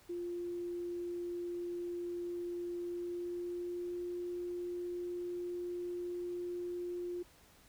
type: tone with pitch glide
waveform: sine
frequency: 349.2 to 352.6 Hz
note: F4 to F4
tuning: 0 to +17 cents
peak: -37 dBFS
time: 0.09-7.23 s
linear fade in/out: 10 ms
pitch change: +17 cents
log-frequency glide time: 2.8-4.05 s
effects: added 60 Hz sine -70 dBFS peak until 7.68 s + pink hiss -63 dBFS RMS until 7.68 s